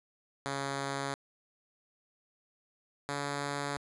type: tone pair in turn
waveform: 5% pulse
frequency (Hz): 138.59 / 142.49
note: C#3 / C#3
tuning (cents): 0 / +48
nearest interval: unison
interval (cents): 48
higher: second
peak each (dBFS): -22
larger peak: neither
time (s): 0.46-1.14 / 3.09-3.77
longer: neither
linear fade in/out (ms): 0
effects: resampled to 24000 Hz + 10-bit